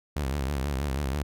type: tone with vibrato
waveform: sawtooth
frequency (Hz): 69.3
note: C#2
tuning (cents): 0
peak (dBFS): -23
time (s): 0.16-1.23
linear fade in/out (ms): 5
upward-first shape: triangle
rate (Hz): 6.2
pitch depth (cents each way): 150
effects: none